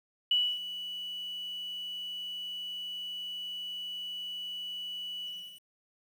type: tone with ADSR envelope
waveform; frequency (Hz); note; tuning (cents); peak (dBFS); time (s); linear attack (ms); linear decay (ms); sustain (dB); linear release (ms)
sine; 2952; F#7; -5; -22; 0.31-5.63; 4; 270; -14; 370
effects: 9-bit